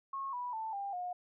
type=tone with pitch steps; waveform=sine; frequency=1089 / 981.5 / 884.5 / 797.2 / 718.5 Hz; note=C#6 / B5 / A5 / G5 / F5; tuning=-31 / -11 / +9 / +29 / +49 cents; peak=-36 dBFS; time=0.13-1.13 s; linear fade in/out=5 ms; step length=200 ms; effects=none